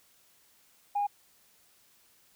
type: tone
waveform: sine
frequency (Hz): 816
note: G#5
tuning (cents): -31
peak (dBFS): -25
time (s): 0.95-1.07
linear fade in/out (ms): 10
effects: tanh soft clip ceiling -22 dBFS + white hiss -64 dBFS RMS until 2.35 s